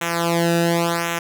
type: tone with flanger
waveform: sawtooth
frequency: 169.4 Hz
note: E3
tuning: 48 cents sharp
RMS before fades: -20 dBFS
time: 0.01-1.19 s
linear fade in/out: 5 ms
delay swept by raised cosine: 0.21 to 0.93 ms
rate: 0.91 Hz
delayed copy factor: -1
effects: none